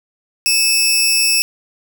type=tone pair together; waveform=20% pulse; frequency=2607 / 5516 Hz; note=E7 / F8; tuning=-20 / -22 cents; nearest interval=octave + minor second; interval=1298 cents; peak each=-10 dBFS; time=0.46-1.42 s; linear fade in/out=0 ms; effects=none